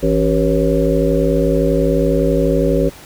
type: harmonic tone with a mistuned harmonic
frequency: 55 Hz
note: A1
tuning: in tune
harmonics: 1 / 3 / 5 / 7 / 9 / 10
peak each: -19 / -19 / -19 / -19 / -19 / -19 dBFS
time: 0.02-2.9 s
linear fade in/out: 20 ms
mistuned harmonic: 9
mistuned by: -60 cents
effects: pink hiss -39 dBFS RMS until 3.05 s